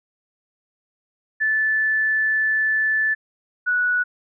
sine tone pair in turn, 1748 / 1470.9 Hz, A6 / F#6, -12 / -11 cents, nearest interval minor third, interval 299 cents, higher first, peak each -17 dBFS, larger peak neither, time 1.4-3.15 / 3.66-4.04 s, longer first, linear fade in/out 20 ms, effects none

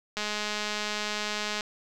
click train, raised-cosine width 0.2 ms, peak -14 dBFS, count 303, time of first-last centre 0.17-1.608 s, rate 210 Hz, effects none

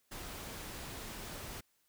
pink noise, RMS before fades -45 dBFS, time 0.11-1.61 s, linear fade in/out 10 ms, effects white hiss -75 dBFS RMS until 1.88 s

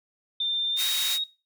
sine tone with pitch glide, 3591 to 3761 Hz, A7 to A#7, +35 to +15 cents, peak -24 dBFS, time 0.4-1.24 s, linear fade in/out 5 ms, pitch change +80 cents, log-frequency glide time 0.74-0.84 s
pink high-pass noise, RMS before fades -30 dBFS, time 0.76-1.19 s, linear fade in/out 50 ms, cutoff 2500 Hz, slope 12 dB/octave
effects noise-tail reverb RT60 0.3 s tail -20 dB re dry

